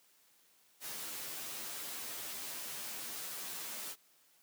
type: noise with comb filter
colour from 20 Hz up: white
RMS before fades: -43 dBFS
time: 0.8-3.96 s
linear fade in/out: 50 ms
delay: 11 ms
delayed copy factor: -0.8
effects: white hiss -68 dBFS RMS until 4.42 s + high-pass 150 Hz 12 dB/octave